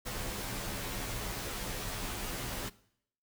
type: noise with comb filter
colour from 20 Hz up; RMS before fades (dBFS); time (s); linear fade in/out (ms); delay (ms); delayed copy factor
pink; -38; 0.05-2.7; 20; 13; -1
effects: noise-tail reverb RT60 0.7 s tail -20 dB re dry